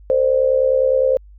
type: tone with amplitude modulation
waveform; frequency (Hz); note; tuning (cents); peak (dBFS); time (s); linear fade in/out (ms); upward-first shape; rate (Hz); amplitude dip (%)
sine; 523.3; C5; 0; -9; 0.1-1.17; 0; sine; 69.8; 75
effects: added 50 Hz sine -40 dBFS peak until 1.38 s